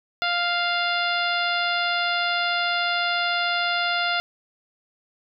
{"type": "harmonic tone", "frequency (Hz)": 698.5, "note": "F5", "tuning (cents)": 0, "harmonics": [1, 2, 3, 4, 5, 6, 7], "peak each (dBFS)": [-27, -25, -30, -30, -30, -34, -35], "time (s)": [0.22, 4.2], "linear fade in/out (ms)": 0, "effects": []}